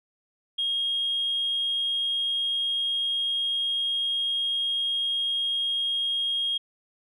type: tone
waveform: sine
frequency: 3256 Hz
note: G#7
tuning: 35 cents flat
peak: -23 dBFS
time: 0.58-6.58 s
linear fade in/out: 10 ms
effects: tanh soft clip ceiling -19 dBFS